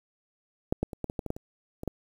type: clicks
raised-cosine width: 2 ms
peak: -11 / -13 / -24 / -17 / -20 / -17 / -21 / -16 / -27 / -23 / -16 dBFS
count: 11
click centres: 0.725 / 0.83 / 0.932 / 1.043 / 1.099 / 1.192 / 1.263 / 1.304 / 1.365 / 1.834 / 1.877 s
effects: 8-bit